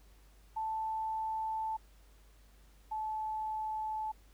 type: tone pair in turn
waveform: sine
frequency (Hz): 880 / 867.9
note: A5 / A5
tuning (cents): 0 / -24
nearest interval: unison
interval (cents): 24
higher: first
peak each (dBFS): -33 / -34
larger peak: first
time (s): 0.56-1.77 / 2.91-4.12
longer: neither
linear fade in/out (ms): 10
effects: added 50 Hz sine -58 dBFS peak until 4.33 s + pink hiss -67 dBFS RMS until 4.33 s